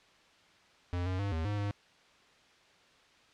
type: tone with pitch steps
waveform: square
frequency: 88.5 / 92.5 / 100.3 / 80.5 / 103.5 / 101.9 Hz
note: F2 / F#2 / G2 / E2 / G#2 / G#2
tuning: +23 / 0 / +40 / -41 / -5 / -32 cents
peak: -32 dBFS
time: 0.93-1.71 s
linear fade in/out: 0 ms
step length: 130 ms
effects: white hiss -62 dBFS RMS until 3.33 s + low-pass 4000 Hz 12 dB/octave